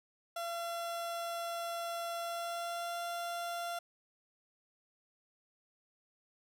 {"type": "tone with pitch glide", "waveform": "30% pulse", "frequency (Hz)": [681, 689.3], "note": ["F5", "F5"], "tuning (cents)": [-44, -23], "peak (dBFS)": -34, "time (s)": [0.36, 3.79], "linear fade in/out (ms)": 5, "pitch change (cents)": 21, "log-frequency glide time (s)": [2.19, 2.99], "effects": []}